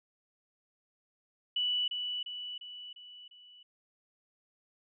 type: tone with echo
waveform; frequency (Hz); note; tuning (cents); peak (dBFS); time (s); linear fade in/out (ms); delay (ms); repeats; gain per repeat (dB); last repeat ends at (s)
sine; 2960; F#7; 0; -28; 1.56-1.88; 5; 350; 5; -5; 3.63
effects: none